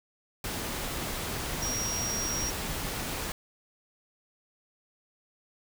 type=tone in noise; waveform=sine; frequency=5650 Hz; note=F8; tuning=19 cents sharp; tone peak=-31 dBFS; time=1.62-2.5 s; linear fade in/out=2 ms; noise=pink; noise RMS=-34 dBFS; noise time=0.44-3.32 s; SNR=0 dB; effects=none